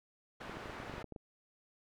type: low-pass noise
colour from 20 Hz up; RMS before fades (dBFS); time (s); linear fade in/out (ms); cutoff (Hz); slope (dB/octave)
white; -47; 0.4-1.03; 10; 1500; 12
type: clicks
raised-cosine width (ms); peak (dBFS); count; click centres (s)
2; -32; 11; 0.496 / 0.57 / 0.658 / 0.697 / 0.801 / 0.897 / 0.939 / 0.981 / 1.043 / 1.123 / 1.162
effects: none